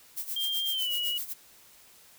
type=noise with tremolo; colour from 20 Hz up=violet; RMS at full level=-33 dBFS; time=0.16-1.34 s; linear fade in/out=20 ms; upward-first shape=sine; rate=7.9 Hz; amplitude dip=80%
type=tone with pitch glide; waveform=sine; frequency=3194 to 2912 Hz; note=G7 to F#7; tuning=+32 to -28 cents; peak=-28 dBFS; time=0.36-1.18 s; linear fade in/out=5 ms; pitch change=-160 cents; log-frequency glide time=0.71-0.91 s
effects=white hiss -56 dBFS RMS until 2.18 s